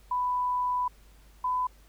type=tone pair in turn; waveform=sine; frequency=993 / 1003.4 Hz; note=B5 / B5; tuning=+9 / +27 cents; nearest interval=unison; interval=18 cents; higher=second; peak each=-25 dBFS; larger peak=neither; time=0.11-0.88 / 1.44-1.67 s; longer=first; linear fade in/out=5 ms; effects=added 50 Hz sine -53 dBFS peak until 1.88 s + pink hiss -61 dBFS RMS until 1.88 s